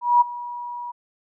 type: tone with ADSR envelope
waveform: sine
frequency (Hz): 965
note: B5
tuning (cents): -40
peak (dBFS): -10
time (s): 0.01-0.92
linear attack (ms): 200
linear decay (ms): 16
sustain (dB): -19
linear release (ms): 15
effects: none